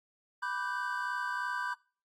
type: chord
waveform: triangle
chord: G major seventh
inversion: first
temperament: equal with one note detuned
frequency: 987.8 / 1174.7 / 1505 / 1568 Hz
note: B5 / D6 / F#6 / G6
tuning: 0 / 0 / +29 / 0 cents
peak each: -35 / -39 / -38 / -35 dBFS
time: 0.42-1.74 s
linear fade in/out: 10 ms
effects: noise-tail reverb RT60 0.4 s tail -24 dB re dry + AAC 48 kbps